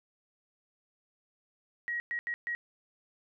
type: tone bursts at uneven times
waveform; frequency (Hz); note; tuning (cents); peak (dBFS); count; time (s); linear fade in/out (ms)
sine; 1900; A#6; +33; -31; 4; 1.88-2 / 2.11-2.19 / 2.27-2.34 / 2.47-2.55; 0
effects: none